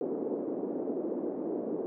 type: band-pass noise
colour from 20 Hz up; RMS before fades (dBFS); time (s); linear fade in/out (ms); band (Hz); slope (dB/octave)
white; -34; 0.01-1.86; 0; 260 to 450; 24
effects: none